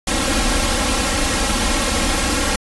pink noise with comb filter, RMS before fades -18 dBFS, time 0.07-2.56 s, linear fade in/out 5 ms, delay 3.7 ms, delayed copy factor +0.85, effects resampled to 24000 Hz

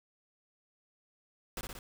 pink noise with echo, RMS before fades -38 dBFS, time 1.57-1.61 s, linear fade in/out 2 ms, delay 60 ms, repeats 3, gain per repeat -3 dB, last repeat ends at 1.79 s, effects none

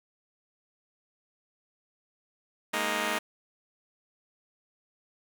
5% pulse chord, Ab suspended second, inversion none, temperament just, 207.7 / 233.6 / 311.5 Hz, Ab3 / Bb3 / Eb4, 0 / +4 / +2 cents, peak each -22 dBFS, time 2.73-3.19 s, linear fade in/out 10 ms, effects none

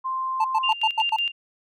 sine tone, 1046.5 Hz, C6, in tune, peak -24 dBFS, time 0.04-0.72 s, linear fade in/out 20 ms
triangle tone bursts, 880 Hz, A5, in tune, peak -16 dBFS, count 6, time 0.4-1.164 s, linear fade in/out 5 ms, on 44 ms, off 100 ms
sine tone with tremolo, 2794 Hz, F7, in tune, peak -21 dBFS, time 0.63-1.32 s, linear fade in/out 10 ms, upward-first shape square, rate 5.4 Hz, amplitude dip 75%
effects none

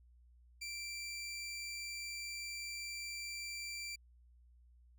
20% pulse tone, 2349 Hz, D7, in tune, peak -37 dBFS, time 0.61-3.96 s, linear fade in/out 10 ms, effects added 60 Hz sine -61 dBFS peak until 4.98 s

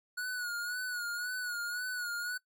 square tone with vibrato, 1457 Hz, F#6, 27 cents flat, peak -35 dBFS, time 0.17-2.38 s, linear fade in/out 10 ms, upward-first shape sine, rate 1.9 Hz, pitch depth 54 cents each way, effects noise-tail reverb RT60 0.1 s tail -21 dB re dry

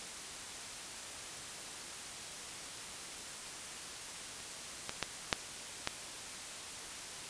clicks, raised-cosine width 0.2 ms, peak -30 / -18 / -14 / -9 / -14 dBFS, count 5, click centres 4.403 / 4.894 / 5.027 / 5.328 / 5.874 s, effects white hiss -45 dBFS RMS until 7.29 s + resampled to 22050 Hz

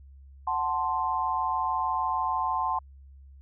sine chord, F# diminished, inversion none, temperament equal, 740 / 880 / 1046.5 Hz, F#5 / A5 / C6, 0 / 0 / 0 cents, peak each -32 / -29 / -28 dBFS, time 0.47-2.79 s, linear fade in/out 5 ms, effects added 68 Hz sine -47 dBFS peak until 3.41 s

